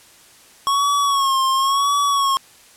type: tone with vibrato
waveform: square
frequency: 1100 Hz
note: C#6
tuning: 14 cents flat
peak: -16 dBFS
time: 0.67-2.37 s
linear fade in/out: 0 ms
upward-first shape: sine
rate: 0.95 Hz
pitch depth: 62 cents each way
effects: white hiss -48 dBFS RMS until 2.76 s + low-pass 11000 Hz 12 dB/octave